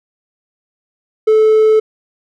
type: tone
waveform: triangle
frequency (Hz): 435.2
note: A4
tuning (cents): -19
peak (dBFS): -4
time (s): 1.27-1.8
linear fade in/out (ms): 10
effects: tanh soft clip ceiling 0 dBFS